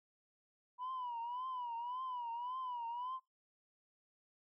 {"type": "tone with vibrato", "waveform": "sine", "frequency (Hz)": 981, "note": "B5", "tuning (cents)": -12, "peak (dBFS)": -38, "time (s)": [0.78, 3.2], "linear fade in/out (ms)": 50, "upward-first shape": "triangle", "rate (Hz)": 1.8, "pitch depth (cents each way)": 120, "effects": ["noise-tail reverb RT60 0.2 s tail -24 dB re dry", "tanh soft clip ceiling -37 dBFS"]}